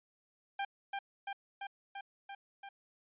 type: tone with echo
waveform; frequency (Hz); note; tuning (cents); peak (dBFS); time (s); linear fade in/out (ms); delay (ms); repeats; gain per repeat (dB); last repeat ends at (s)
sawtooth; 794; G5; +22; -30; 0.59-0.65; 5; 340; 6; -2; 2.69
effects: resampled to 8000 Hz